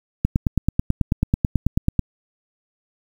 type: click train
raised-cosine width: 5 ms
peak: -4 dBFS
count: 17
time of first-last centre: 0.25-1.993 s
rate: 9.18 Hz
effects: 7-bit